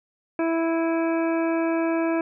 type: harmonic tone with a mistuned harmonic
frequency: 329.4 Hz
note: E4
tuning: 1 cent flat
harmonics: 1 / 2 / 3 / 4 / 5 / 7 / 8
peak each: -22 / -27 / -33 / -37 / -36 / -38 / -42 dBFS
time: 0.39-2.21 s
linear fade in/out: 2 ms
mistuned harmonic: 8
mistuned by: -54 cents
effects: none